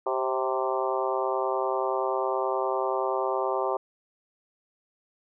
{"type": "harmonic tone with a mistuned harmonic", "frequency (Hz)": 130, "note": "C3", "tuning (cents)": -11, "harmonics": [3, 4, 5, 6, 7, 8, 9], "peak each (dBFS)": [-30, -31, -32, -33, -33, -34, -35], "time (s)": [0.06, 3.77], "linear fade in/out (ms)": 5, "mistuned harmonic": 4, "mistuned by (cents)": 36, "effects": []}